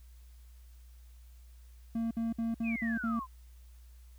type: tone bursts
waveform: triangle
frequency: 228.5 Hz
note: A#3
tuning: 34 cents flat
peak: -28 dBFS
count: 6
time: 1.95-3.195 s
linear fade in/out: 5 ms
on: 160 ms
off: 57 ms
type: exponential sweep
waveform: sine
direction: down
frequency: 2639 to 1001 Hz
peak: -36 dBFS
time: 2.63-3.27 s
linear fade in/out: 50 ms
effects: added 60 Hz sine -51 dBFS peak until 4.18 s + white hiss -68 dBFS RMS until 4.18 s